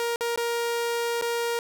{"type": "tone with dropouts", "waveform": "sawtooth", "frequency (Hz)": 469.9, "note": "A#4", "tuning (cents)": 14, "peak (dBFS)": -21, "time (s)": [0, 1.59], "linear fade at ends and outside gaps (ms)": 1, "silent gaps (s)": [[0.16, 0.208], [0.36, 0.375], [1.213, 1.222]], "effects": []}